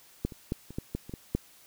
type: clicks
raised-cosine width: 3 ms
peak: -15 / -30 / -16 / -30 / -19 / -18 / -29 / -23 / -13 dBFS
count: 9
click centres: 0.25 / 0.322 / 0.521 / 0.706 / 0.785 / 0.95 / 1.095 / 1.138 / 1.35 s
effects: white hiss -57 dBFS RMS until 1.66 s